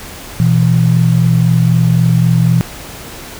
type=tone pair together; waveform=sine; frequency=122.49 / 166.4 Hz; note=B2 / E3; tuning=-14 / +17 cents; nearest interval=perfect fourth; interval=531 cents; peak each=-10 dBFS; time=0.4-2.61 s; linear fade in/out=0 ms; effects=pink hiss -30 dBFS RMS until 3.39 s